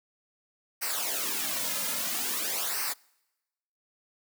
white noise with flanger, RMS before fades -31 dBFS, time 0.81-2.94 s, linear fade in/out 20 ms, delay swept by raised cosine 0.28 to 2.68 ms, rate 0.5 Hz, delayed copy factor -0.75, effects noise-tail reverb RT60 1.0 s tail -26 dB re dry + high-pass 200 Hz 12 dB/octave

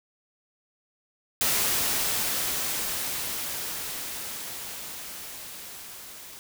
white noise with level ramp, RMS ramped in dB -24 to -44 dBFS, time 1.41-6.39 s, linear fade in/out 0 ms, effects none

